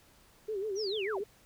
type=tone with vibrato; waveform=sine; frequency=408.7 Hz; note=G#4; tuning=28 cents flat; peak=-32 dBFS; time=0.48-1.24 s; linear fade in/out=10 ms; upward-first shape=sine; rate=6.8 Hz; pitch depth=130 cents each way
type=linear sweep; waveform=sine; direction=down; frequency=6070 to 72.1 Hz; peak=-36 dBFS; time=0.75-1.22 s; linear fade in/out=50 ms
effects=pink hiss -62 dBFS RMS until 1.45 s